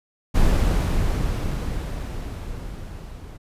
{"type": "noise with level ramp", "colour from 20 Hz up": "brown", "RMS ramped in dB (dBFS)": [-17, -38], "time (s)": [0.34, 3.38], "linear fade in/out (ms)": 20, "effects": ["resampled to 32000 Hz"]}